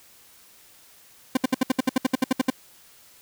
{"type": "tone bursts", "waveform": "40% pulse", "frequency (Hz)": 258.6, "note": "C4", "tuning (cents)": -20, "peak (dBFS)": -16, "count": 14, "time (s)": [1.35, 2.502], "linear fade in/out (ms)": 5, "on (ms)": 21, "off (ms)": 66, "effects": ["white hiss -53 dBFS RMS until 3.21 s"]}